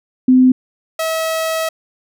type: tone pair in turn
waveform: sine / sawtooth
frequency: 255.9 / 644.8 Hz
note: C4 / E5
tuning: -38 / -38 cents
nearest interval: octave + major third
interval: 1600 cents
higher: second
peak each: -6 / -13 dBFS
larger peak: first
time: 0.28-0.52 / 0.99-1.69 s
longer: second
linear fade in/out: 5 ms
effects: none